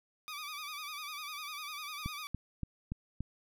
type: tone with vibrato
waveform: 15% pulse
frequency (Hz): 1198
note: D6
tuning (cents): +34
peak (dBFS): -34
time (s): 0.28-2.27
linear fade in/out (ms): 0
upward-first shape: sine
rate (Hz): 10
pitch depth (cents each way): 85
type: click train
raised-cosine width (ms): 5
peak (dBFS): -24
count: 5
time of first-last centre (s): 2.06-3.206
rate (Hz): 3.49
effects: none